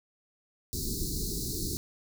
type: band-stop noise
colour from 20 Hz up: pink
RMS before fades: -33 dBFS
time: 0.73-1.77 s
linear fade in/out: 0 ms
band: 430 to 4000 Hz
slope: 96 dB/octave
effects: none